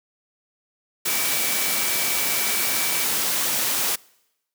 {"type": "tone in noise", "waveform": "sine", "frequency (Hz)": 2300, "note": "D7", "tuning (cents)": -37, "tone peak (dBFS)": -31, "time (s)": [1.07, 3.05], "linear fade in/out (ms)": 10, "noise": "white", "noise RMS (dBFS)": -23, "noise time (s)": [1.05, 3.96], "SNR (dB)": -11, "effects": ["noise-tail reverb RT60 0.9 s tail -25 dB re dry", "high-pass 150 Hz 12 dB/octave"]}